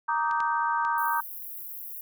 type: chord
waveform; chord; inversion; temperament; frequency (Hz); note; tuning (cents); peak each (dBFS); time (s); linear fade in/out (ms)
sine; Eb major seventh; second; just; 933.4 / 1166.7 / 1244.5 / 1555.6; Bb5 / D6 / Eb6 / G6; +2 / -12 / 0 / -14; -26 / -31 / -32 / -31; 0.08-1.21; 10
type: clicks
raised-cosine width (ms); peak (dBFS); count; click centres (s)
0.2; -27 / -23 / -27; 3; 0.312 / 0.404 / 0.85
type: high-pass noise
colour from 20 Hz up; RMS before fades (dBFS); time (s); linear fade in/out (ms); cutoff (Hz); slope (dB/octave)
pink; -39; 0.98-2.01; 2; 12000; 48
effects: none